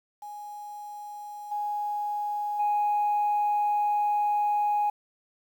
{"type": "tone with level steps", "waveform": "sine", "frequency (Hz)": 830.6, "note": "G#5", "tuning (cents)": 0, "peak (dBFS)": [-37, -27, -21], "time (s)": [0.22, 4.9], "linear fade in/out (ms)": 5, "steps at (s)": [1.51, 2.59], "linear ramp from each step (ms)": 10, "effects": ["tanh soft clip ceiling -19 dBFS", "9-bit"]}